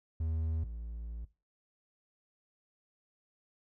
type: tone pair in turn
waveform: triangle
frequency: 80.2 / 56.91 Hz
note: E2 / A#1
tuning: -47 / -41 cents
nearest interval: tritone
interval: 594 cents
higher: first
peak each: -29 / -37 dBFS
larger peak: first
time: 0.2-0.64 / 0.64-1.25 s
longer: second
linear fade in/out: 5 ms
effects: noise-tail reverb RT60 0.3 s tail -18 dB re dry